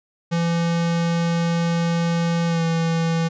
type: tone with pitch glide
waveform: square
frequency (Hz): 168.9 to 165.14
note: E3 to E3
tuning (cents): +42 to +3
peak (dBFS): -19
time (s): 0.31-3.29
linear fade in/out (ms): 20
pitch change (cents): -39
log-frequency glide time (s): 2.47-2.63
effects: resampled to 16000 Hz